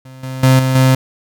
35% pulse tone with level steps, 130.81 Hz, C3, in tune, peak -32 / -21 / -5 / -11 / -6 dBFS, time 0.05-0.95 s, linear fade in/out 5 ms, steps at 0.23 / 0.43 / 0.59 / 0.75 s, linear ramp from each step 5 ms, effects none

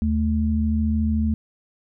sine tone pair together, 77.39 / 218.7 Hz, D#2 / A3, -9 / -10 cents, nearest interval octave + tritone, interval 1799 cents, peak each -21 dBFS, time 0.02-1.34 s, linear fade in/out 0 ms, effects none

